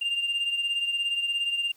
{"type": "beating tone pair", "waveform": "sine", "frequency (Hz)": [2794, 2811], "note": ["F7", "F7"], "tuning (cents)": [0, 11], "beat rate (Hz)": 17, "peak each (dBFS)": [-24, -30], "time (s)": [0.01, 1.72], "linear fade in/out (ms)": 10, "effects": ["tanh soft clip ceiling -22 dBFS", "white hiss -61 dBFS RMS until 1.76 s"]}